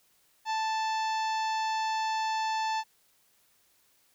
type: harmonic tone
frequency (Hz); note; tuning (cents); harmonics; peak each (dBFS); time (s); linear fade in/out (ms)
880; A5; 0; 1 / 2 / 3 / 4 / 5 / 6 / 7 / 8; -28 / -39 / -41 / -44 / -43 / -46 / -50 / -52; 0.45-2.84; 50
effects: white hiss -67 dBFS RMS until 4.14 s